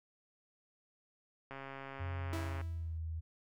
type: click train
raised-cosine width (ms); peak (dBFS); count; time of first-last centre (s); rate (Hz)
0.5; -31; 151; 1.51-2.613; 136
type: tone with pitch glide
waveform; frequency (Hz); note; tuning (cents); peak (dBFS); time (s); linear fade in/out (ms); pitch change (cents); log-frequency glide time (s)
sine; 90.1 to 80.73; F#2 to E2; -45 to -36; -37; 1.99-3.21; 20; -191; 2.15-2.97
type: tone with exponential decay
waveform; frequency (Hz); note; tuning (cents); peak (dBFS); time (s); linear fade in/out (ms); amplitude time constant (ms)
sawtooth; 327.4; E4; -12; -34; 2.33-2.98; 0; 140
effects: none